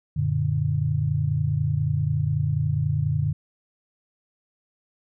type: chord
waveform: sine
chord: Gb augmented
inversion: none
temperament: equal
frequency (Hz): 92.5 / 116.54 / 146.83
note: Gb2 / Bb2 / D3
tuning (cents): 0 / 0 / 0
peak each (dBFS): -27 / -26 / -23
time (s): 0.16-3.33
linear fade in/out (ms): 10
effects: none